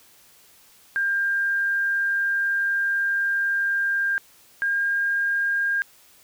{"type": "tone pair in turn", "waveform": "sine", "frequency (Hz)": [1598, 1611.9], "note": ["G6", "G6"], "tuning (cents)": [33, 48], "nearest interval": "unison", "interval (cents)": 15, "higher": "second", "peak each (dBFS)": -20, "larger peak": "neither", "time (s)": [[0.96, 4.18], [4.62, 5.82]], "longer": "first", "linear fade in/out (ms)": 0, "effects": ["white hiss -54 dBFS RMS until 6.23 s"]}